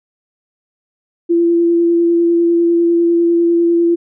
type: tone with vibrato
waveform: sine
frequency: 340 Hz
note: F4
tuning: 46 cents flat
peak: -9 dBFS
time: 1.29-3.96 s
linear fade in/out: 20 ms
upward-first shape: square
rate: 10 Hz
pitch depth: 9 cents each way
effects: none